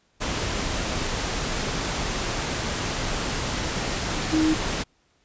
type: tone in noise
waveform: sine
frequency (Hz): 314.2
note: D#4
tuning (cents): +17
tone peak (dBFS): -18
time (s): 4.32-4.55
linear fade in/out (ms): 20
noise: pink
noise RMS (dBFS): -27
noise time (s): 0.2-4.84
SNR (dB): +6
effects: pink hiss -65 dBFS RMS until 5.24 s + resampled to 16000 Hz